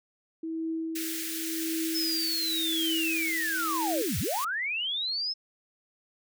sine tone with tremolo, 324.2 Hz, E4, 29 cents flat, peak -28 dBFS, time 0.43-4.02 s, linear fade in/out 5 ms, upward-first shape triangle, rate 0.9 Hz, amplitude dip 75%
white high-pass noise, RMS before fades -35 dBFS, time 0.95-4.45 s, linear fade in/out 10 ms, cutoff 1500 Hz, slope 48 dB/octave
sine linear two-way sweep, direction down then up, 5274 to 65.41 to 5274 Hz, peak -28 dBFS, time 1.94-5.34 s, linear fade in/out 20 ms, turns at 4.19 s
effects none

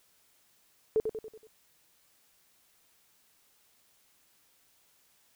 sine tone with echo, 437.9 Hz, A4, 8 cents flat, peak -22 dBFS, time 0.96-1 s, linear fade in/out 0 ms, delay 94 ms, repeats 5, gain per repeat -6 dB, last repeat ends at 1.47 s, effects white hiss -67 dBFS RMS until 5.35 s

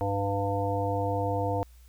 harmonic tone, 99.7 Hz, G2, 30 cents sharp, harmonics 1 / 3 / 5 / 7 / 9, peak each -30 / -35 / -31 / -32 / -34 dBFS, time 0.01-1.63 s, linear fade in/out 0 ms, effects added 60 Hz sine -50 dBFS peak until 1.88 s + white hiss -63 dBFS RMS until 1.88 s

